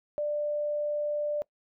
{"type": "tone", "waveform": "sine", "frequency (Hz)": 592, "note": "D5", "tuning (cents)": 14, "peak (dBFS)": -27, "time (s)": [0.18, 1.42], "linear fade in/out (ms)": 0, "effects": ["noise-tail reverb RT60 0.1 s tail -23 dB re dry"]}